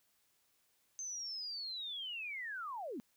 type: linear sweep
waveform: sine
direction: down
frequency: 6300 to 207.7 Hz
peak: -40 dBFS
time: 0.99-3 s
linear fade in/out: 0 ms
effects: white hiss -75 dBFS RMS until 3.16 s